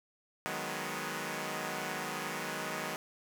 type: chord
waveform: 5% pulse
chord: G# minor seventh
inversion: second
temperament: equal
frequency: 155.56 / 185 / 207.7 / 246.9 Hz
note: D#3 / F#3 / G#3 / B3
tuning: 0 / 0 / 0 / 0 cents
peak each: -30 dBFS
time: 0.46-2.96 s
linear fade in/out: 0 ms
effects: none